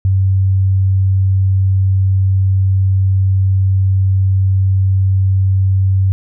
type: tone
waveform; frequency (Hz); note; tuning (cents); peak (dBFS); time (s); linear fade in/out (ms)
sine; 95.7; G2; -41; -9; 0.05-6.12; 0
effects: none